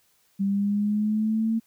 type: linear sweep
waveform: sine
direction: up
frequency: 195.7 to 226.1 Hz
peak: -21 dBFS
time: 0.39-1.6 s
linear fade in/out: 20 ms
effects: white hiss -65 dBFS RMS until 1.66 s